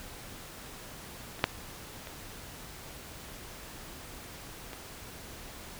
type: clicks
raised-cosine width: 0.3 ms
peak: -27 / -6 / -26 / -25 dBFS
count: 4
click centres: 1.393 / 1.441 / 2.072 / 4.732 s
effects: pink hiss -46 dBFS RMS until 5.79 s